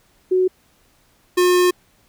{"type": "tone pair in turn", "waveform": ["sine", "square"], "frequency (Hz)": [370, 359.3], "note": ["F#4", "F4"], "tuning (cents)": [0, 49], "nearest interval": "minor second", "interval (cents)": 51, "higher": "first", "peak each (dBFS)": -13, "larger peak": "neither", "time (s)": [[0.31, 0.48], [1.37, 1.71]], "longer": "second", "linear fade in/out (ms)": 10, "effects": ["pink hiss -58 dBFS RMS until 2.08 s"]}